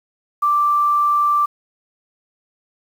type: tone with quantisation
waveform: sine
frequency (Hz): 1174.7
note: D6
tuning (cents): 0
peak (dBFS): -13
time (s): 0.42-1.46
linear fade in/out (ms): 10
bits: 7
effects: none